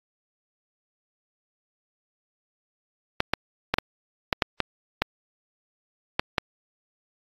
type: clicks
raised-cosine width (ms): 0.3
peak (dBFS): -4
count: 10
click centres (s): 3.204 / 3.336 / 3.74 / 3.785 / 4.328 / 4.422 / 4.603 / 5.02 / 6.195 / 6.382
effects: AAC 32 kbps